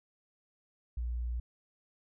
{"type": "tone", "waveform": "sine", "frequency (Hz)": 59.7, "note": "A#1", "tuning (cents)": 42, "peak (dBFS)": -32, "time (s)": [0.97, 1.4], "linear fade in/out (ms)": 5, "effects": []}